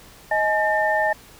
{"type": "tone cluster", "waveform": "sine", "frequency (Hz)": [627, 847, 1804], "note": ["D#5", "G#5", "A6"], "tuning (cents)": [13, 34, 43], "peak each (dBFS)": -22, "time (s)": [0.31, 1.13], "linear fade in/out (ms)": 5, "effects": ["pink hiss -47 dBFS RMS until 1.39 s"]}